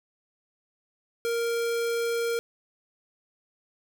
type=tone; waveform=square; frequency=466.2 Hz; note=A#4; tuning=in tune; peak=-26 dBFS; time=1.25-2.39 s; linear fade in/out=0 ms; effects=none